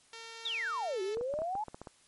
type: tone with pitch glide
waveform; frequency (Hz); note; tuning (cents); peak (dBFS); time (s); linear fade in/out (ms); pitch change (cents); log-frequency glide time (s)
5% pulse; 456 to 436.7; A#4 to A4; -38 to -13; -33; 0.13-1.15; 2; -75; 0.9-0.99
type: exponential two-way sweep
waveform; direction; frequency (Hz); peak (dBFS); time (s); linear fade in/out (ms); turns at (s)
sine; down then up; 3895 to 368 to 883; -32; 0.45-1.64; 5; 1.02
type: clicks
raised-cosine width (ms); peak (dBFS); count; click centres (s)
1; -29; 10; 1.171 / 1.211 / 1.339 / 1.389 / 1.419 / 1.553 / 1.683 / 1.745 / 1.816 / 1.872
effects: white hiss -64 dBFS RMS until 2.07 s + MP3 48 kbps